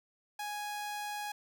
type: tone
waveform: sawtooth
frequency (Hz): 830.6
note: G#5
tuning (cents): 0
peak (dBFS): -33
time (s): 0.39-1.32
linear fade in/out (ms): 5
effects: none